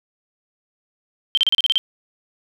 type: tone bursts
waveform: sine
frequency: 3136 Hz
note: G7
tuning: in tune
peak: -13 dBFS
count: 8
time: 1.35-1.78 s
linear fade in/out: 0 ms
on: 24 ms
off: 34 ms
effects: none